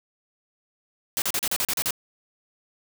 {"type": "noise bursts", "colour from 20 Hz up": "white", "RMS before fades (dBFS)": -25, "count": 9, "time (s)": [1.17, 1.907], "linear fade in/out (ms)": 0, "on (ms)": 49, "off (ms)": 37, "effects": []}